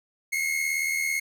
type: tone pair together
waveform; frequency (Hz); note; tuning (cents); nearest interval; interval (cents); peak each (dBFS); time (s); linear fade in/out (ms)
45% pulse; 2103 / 2181; C7 / C#7; +8 / -29; minor second; 63; -30 / -26; 0.32-1.2; 10
effects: none